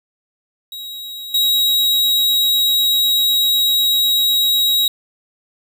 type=tone with level steps; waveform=45% pulse; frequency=3827 Hz; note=A#7; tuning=45 cents sharp; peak=-28 / -13 dBFS; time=0.72-4.88 s; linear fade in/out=2 ms; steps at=1.34 s; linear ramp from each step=5 ms; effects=none